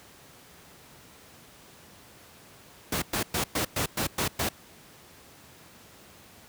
pink noise bursts, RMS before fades -27 dBFS, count 8, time 2.92-4.49 s, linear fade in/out 5 ms, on 100 ms, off 110 ms, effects pink hiss -52 dBFS RMS until 6.48 s + high-pass 80 Hz 12 dB/octave

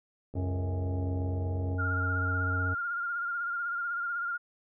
click train, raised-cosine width 2 ms, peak -29 dBFS, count 97, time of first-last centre 0.34-1.746 s, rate 68.3 Hz
harmonic tone, 91.5 Hz, F#2, 19 cents flat, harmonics 1 / 3 / 5 / 7 / 9, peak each -29 / -39 / -43 / -46 / -48 dBFS, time 0.35-2.75 s, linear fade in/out 20 ms
sine tone with vibrato, 1405 Hz, F6, 10 cents sharp, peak -30 dBFS, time 1.78-4.38 s, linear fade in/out 20 ms, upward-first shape sine, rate 16 Hz, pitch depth 38 cents each way
effects none

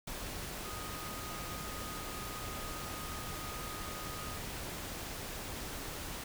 sine tone in noise, 1244.5 Hz, D#6, in tune, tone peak -47 dBFS, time 0.64-4.38 s, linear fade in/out 5 ms, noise pink, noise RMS -42 dBFS, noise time 0.07-6.24 s, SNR -8 dB, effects none

